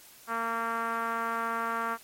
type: tone with low-pass filter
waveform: 5% pulse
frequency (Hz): 229.3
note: A#3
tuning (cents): -28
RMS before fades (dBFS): -31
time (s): 0.27-1.98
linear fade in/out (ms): 50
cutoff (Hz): 1300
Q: 3
effects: white hiss -53 dBFS RMS until 2.03 s + MP3 64 kbps